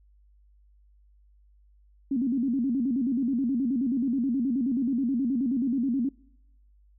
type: tone with vibrato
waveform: sine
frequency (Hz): 253.7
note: B3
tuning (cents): +47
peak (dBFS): -23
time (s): 2.11-6.09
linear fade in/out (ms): 5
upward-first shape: square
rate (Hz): 9.4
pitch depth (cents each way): 140
effects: noise-tail reverb RT60 0.9 s tail -26 dB re dry + added 50 Hz sine -56 dBFS peak until 6.98 s